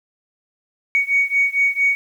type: beating tone pair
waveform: sine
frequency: 2236 / 2240.4 Hz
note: C#7 / C#7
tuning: +14 / +18 cents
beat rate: 4.4 Hz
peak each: -17 / -18 dBFS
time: 0.95-1.95 s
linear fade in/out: 0 ms
effects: tanh soft clip ceiling -7 dBFS + 8-bit